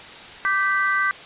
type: chord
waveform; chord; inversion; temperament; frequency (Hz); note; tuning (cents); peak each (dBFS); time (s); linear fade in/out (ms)
sine; G major; second; equal with one note detuned; 1174.7 / 1550.9 / 1975.5; D6 / G6 / B6; 0 / -19 / 0; -23 / -21 / -24; 0.45-1.11; 0
effects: white hiss -39 dBFS RMS until 1.25 s + resampled to 8000 Hz